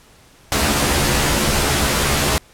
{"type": "noise with comb filter", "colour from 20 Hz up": "pink", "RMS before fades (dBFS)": -17, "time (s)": [0.52, 2.38], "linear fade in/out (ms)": 0, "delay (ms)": 14, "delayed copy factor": 0.95, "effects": ["pink hiss -49 dBFS RMS until 2.53 s", "low-pass 12000 Hz 12 dB/octave"]}